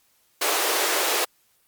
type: high-pass noise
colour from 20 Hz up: pink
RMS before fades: -23 dBFS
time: 0.41-1.25 s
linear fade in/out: 10 ms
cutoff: 350 Hz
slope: 48 dB/octave
effects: white hiss -64 dBFS RMS until 1.67 s + Opus 48 kbps